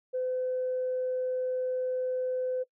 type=tone; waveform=sine; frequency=509 Hz; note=C5; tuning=48 cents flat; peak=-27 dBFS; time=0.13-2.64 s; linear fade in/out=20 ms; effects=noise-tail reverb RT60 0.1 s tail -20 dB re dry + tanh soft clip ceiling -23 dBFS